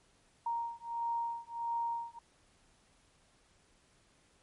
sine beating tone pair, 932.3 / 933.8 Hz, A#5 / A#5, 0 / +3 cents, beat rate 1.5 Hz, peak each -37 / -37 dBFS, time 0.46-2.19 s, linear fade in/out 5 ms, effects pink hiss -68 dBFS RMS until 4.42 s + MP3 48 kbps

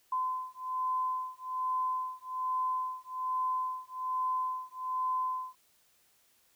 sine beating tone pair, 1023 / 1024.2 Hz, C6 / C6, -39 / -37 cents, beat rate 1.2 Hz, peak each -34 / -34 dBFS, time 0.12-5.55 s, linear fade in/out 5 ms, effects white hiss -68 dBFS RMS until 6.55 s

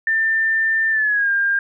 sine tone with pitch glide, 1790 to 1603.9 Hz, A6 to G6, +29 to +39 cents, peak -15 dBFS, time 0.07-1.59 s, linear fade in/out 2 ms, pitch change -190 cents, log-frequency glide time 0.9-1.3 s, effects none

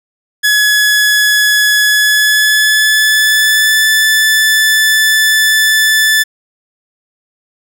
sawtooth tone with pitch glide, 1695 to 1749.7 Hz, G#6 to A6, +35 to -10 cents, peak -4 dBFS, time 0.43-6.24 s, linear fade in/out 20 ms, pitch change +55 cents, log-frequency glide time 1.83-3.79 s, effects none

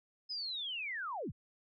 sine linear sweep, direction down, 5120 to 41.14 Hz, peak -37 dBFS, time 0.29-1.32 s, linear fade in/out 20 ms, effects none

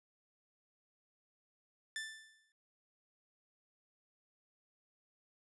sawtooth tone with exponential decay, 1766 Hz, A6, 6 cents sharp, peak -34 dBFS, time 1.96-2.52 s, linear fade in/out 1 ms, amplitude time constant 120 ms, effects resampled to 24000 Hz

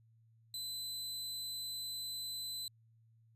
sawtooth tone, 4025 Hz, B7, 32 cents sharp, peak -37 dBFS, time 0.54-2.68 s, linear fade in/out 2 ms, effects added 113 Hz sine -64 dBFS peak until 3.35 s + resampled to 32000 Hz

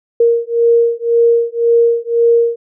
sine beating tone pair, 466.2 / 468.1 Hz, A#4 / A#4, 0 / +7 cents, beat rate 1.9 Hz, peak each -12 dBFS, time 0.2-2.56 s, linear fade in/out 5 ms, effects none

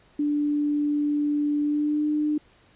sine tone with pitch glide, 293.7 to 300.6 Hz, D4 to D4, 0 to +40 cents, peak -21 dBFS, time 0.19-2.38 s, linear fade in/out 5 ms, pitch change +40 cents, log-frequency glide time 1.61-2.05 s, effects pink hiss -58 dBFS RMS until 2.75 s + resampled to 8000 Hz

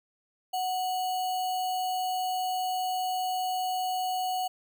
sine tone with sample-and-hold, 740 Hz, F#5, in tune, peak -27 dBFS, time 0.53-4.48 s, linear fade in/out 10 ms, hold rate 3675 Hz, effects none

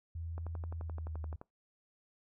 sine tone with pitch glide, 82.8 to 78.2 Hz, E2 to D#2, +8 to +9 cents, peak -38 dBFS, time 0.15-1.36 s, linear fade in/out 5 ms, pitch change -99 cents, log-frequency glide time 0.72-1.21 s
click train, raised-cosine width 1 ms, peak -33 dBFS, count 13, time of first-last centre 0.38-1.414 s, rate 11.6 Hz
effects noise-tail reverb RT60 0.2 s tail -24 dB re dry

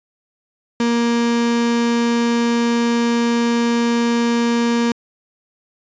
35% pulse tone, 235.2 Hz, A#3, 16 cents sharp, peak -13 dBFS, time 0.8-4.92 s, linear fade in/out 2 ms, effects resampled to 16000 Hz

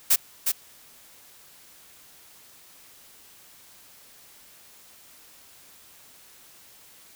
blue noise with echo, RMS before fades -18 dBFS, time 0.1-0.16 s, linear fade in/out 10 ms, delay 360 ms, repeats 1, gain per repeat -5 dB, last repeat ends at 0.52 s, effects white hiss -52 dBFS RMS until 7.15 s

